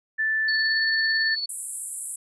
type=tone with pitch glide; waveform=sine; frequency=1760 to 1778.4 Hz; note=A6 to A6; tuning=0 to +18 cents; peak=-21 dBFS; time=0.18-1.36 s; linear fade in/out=20 ms; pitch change=+18 cents; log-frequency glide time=0.53-0.86 s
type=tone with tremolo; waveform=sine; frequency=4435 Hz; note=C#8; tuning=in tune; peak=-24 dBFS; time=0.48-1.46 s; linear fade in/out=5 ms; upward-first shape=sine; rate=18 Hz; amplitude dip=45%
type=band-pass noise; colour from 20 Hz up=pink; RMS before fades=-34 dBFS; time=1.49-2.16 s; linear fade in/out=5 ms; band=7900 to 11000 Hz; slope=96 dB/octave
effects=none